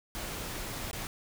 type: noise with dropouts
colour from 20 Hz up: pink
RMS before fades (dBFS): -38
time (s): 0.15-1.07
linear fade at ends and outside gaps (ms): 0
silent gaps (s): 0.912-0.931
effects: none